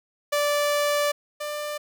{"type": "tone pair in turn", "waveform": "sawtooth", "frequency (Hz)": [584, 593.5], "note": ["D5", "D5"], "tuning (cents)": [-10, 18], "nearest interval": "unison", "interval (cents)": 28, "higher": "second", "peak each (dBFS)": [-17, -25], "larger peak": "first", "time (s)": [[0.32, 1.12], [1.4, 1.78]], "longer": "first", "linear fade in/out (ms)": 10, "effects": []}